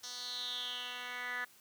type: tone with band-pass filter sweep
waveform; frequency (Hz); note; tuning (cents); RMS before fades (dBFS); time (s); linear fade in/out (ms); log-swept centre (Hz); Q
10% pulse; 246.9; B3; 0; -41; 0.03-1.45; 10; 5200 to 1800; 6
effects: white hiss -62 dBFS RMS until 1.6 s + high-pass 60 Hz 12 dB/octave